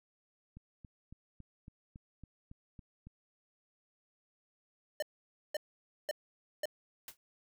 click train, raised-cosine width 5 ms, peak -38 dBFS, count 10, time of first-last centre 0.57-3.07 s, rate 3.6 Hz
square tone bursts, 602 Hz, D5, 43 cents sharp, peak -33 dBFS, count 4, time 5-6.656 s, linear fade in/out 2 ms, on 24 ms, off 520 ms
white noise with exponential decay, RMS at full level -42 dBFS, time 7.08-7.17 s, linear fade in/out 1 ms, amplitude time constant 19 ms
effects none

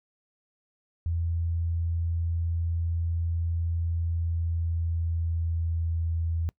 sine tone with pitch glide, 83.9 to 82.74 Hz, E2 to E2, +31 to +7 cents, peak -25 dBFS, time 1.06-6.49 s, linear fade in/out 0 ms, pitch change -24 cents, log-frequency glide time 3.84-5.97 s, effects noise-tail reverb RT60 0.1 s tail -24 dB re dry

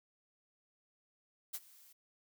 blue noise with ADSR envelope, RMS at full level -39 dBFS, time 1.53-1.93 s, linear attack 15 ms, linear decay 44 ms, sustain -22 dB, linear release 9 ms, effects none

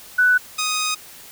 sine / 10% pulse tone pair in turn, 1489 / 1249 Hz, F#6 / D#6, +11 / +6 cents, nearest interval minor third, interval 305 cents, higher first, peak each -12 dBFS, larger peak neither, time 0.18-0.38 / 0.58-0.95 s, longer second, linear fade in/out 10 ms, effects white hiss -42 dBFS RMS until 1.31 s

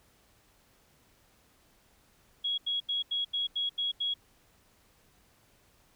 sine tone bursts, 3322 Hz, G#7, in tune, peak -28 dBFS, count 8, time 2.44-4.141 s, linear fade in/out 10 ms, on 140 ms, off 83 ms, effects pink hiss -65 dBFS RMS until 5.95 s

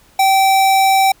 square tone, 774 Hz, G5, 22 cents flat, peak -10 dBFS, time 0.19-1.12 s, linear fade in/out 5 ms, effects pink hiss -50 dBFS RMS until 1.2 s

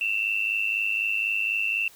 sine tone pair together, 2637 / 2741 Hz, E7 / F7, 0 / -33 cents, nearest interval minor second, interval 67 cents, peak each -26 dBFS, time 0.01-1.88 s, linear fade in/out 2 ms, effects white hiss -52 dBFS RMS until 1.95 s

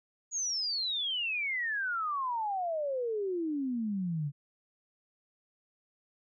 sine exponential sweep, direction down, 6830 to 138.59 Hz, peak -30 dBFS, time 0.31-4.32 s, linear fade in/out 50 ms, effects none

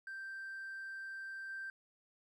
triangle tone with level steps, 1568 Hz, G6, in tune, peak -40 / -38 dBFS, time 0.07-1.7 s, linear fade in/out 2 ms, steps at 1.49 s, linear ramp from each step 10 ms, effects tanh soft clip ceiling -38 dBFS

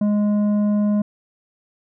triangle tone with tanh clipping, 207.7 Hz, G#3, in tune, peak -17 dBFS, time 0.01-1.02 s, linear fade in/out 5 ms, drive 12 dB, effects none

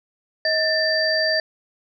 sine tone cluster, 632 / 1784 / 4678 Hz, D#5 / A6 / D8, +27 / +23 / -8 cents, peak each -22 dBFS, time 0.45-1.4 s, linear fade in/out 2 ms, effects none

